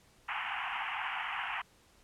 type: band-pass noise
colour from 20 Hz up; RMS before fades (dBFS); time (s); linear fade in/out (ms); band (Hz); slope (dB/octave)
pink; -37; 0.28-1.62; 10; 750 to 3000; 96
effects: pink hiss -64 dBFS RMS until 2.03 s + low-pass 11000 Hz 12 dB/octave